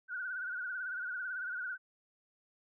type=tone with vibrato; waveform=sine; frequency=1480 Hz; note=F#6; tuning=in tune; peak=-36 dBFS; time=0.08-1.78 s; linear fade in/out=50 ms; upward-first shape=sine; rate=18 Hz; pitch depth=77 cents each way; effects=none